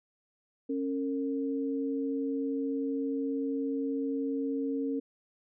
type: tone pair together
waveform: sine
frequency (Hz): 274.1 / 457.5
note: C#4 / A#4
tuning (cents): -19 / -32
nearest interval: major sixth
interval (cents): 887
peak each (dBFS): -30 / -35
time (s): 0.69-5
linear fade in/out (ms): 10
effects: none